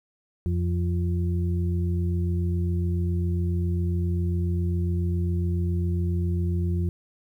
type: harmonic tone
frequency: 87.31 Hz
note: F2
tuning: in tune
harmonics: 1 / 2 / 4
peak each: -23 / -29 / -35 dBFS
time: 0.46-6.89 s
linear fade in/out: 0 ms
effects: 10-bit